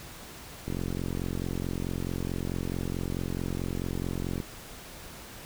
click train, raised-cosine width 3 ms, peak -19 dBFS, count 167, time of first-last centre 0.68-4.402 s, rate 44.6 Hz, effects pink hiss -45 dBFS RMS until 5.45 s

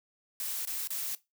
blue noise with dropouts, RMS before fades -35 dBFS, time 0.4-1.15 s, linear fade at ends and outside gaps 1 ms, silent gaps 0.652-0.673 / 0.873-0.904 s, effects noise-tail reverb RT60 0.2 s tail -18 dB re dry

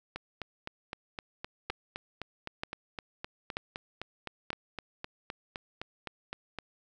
two click trains, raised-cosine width 0.3 ms, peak -21 / -17 dBFS, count 26 / 4, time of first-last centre 0.16-6.587 / 1.7-4.504 s, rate 3.89 / 1.07 Hz, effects none

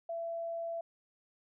sine tone, 670 Hz, E5, 28 cents sharp, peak -35 dBFS, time 0.09-0.81 s, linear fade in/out 5 ms, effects none

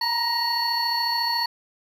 triangle tone cluster, 926 / 960 / 1883 / 4422 Hz, A#5 / B5 / A#6 / C#8, -12 / -49 / +17 / -5 cents, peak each -26 / -28 / -29 / -23 dBFS, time 0.01-1.46 s, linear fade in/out 5 ms, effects none

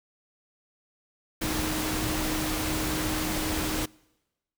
sine tone in noise, 311.1 Hz, D#4, in tune, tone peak -32 dBFS, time 1.41-3.86 s, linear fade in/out 10 ms, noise pink, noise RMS -30 dBFS, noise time 1.41-3.86 s, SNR -5 dB, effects noise-tail reverb RT60 1.0 s tail -25 dB re dry

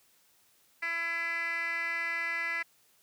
10% pulse tone with band-pass filter, 335.2 Hz, E4, 29 cents sharp, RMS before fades -33 dBFS, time 0.82-2.63 s, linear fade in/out 10 ms, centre 2100 Hz, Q 5.3, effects white hiss -66 dBFS RMS until 3.02 s + high-pass 60 Hz 12 dB/octave

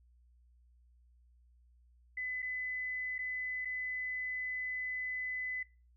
sine tone with dropouts, 2010 Hz, B6, 30 cents sharp, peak -36 dBFS, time 2.17-5.63 s, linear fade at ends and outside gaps 5 ms, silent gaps 2.421-2.426 / 3.182-3.189 / 3.649-3.654 s, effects noise-tail reverb RT60 0.3 s tail -19 dB re dry + added 60 Hz sine -62 dBFS peak until 5.96 s

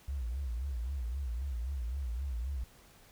sine tone with vibrato, 63.4 Hz, B1, 46 cents sharp, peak -33 dBFS, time 0.08-2.64 s, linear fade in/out 5 ms, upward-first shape sine, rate 3.8 Hz, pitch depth 190 cents each way, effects pink hiss -60 dBFS RMS until 3.11 s

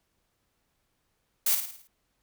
blue noise with echo, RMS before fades -24 dBFS, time 1.46-1.55 s, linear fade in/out 5 ms, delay 54 ms, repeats 6, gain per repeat -6 dB, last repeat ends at 1.874 s, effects pink hiss -75 dBFS RMS until 2.22 s

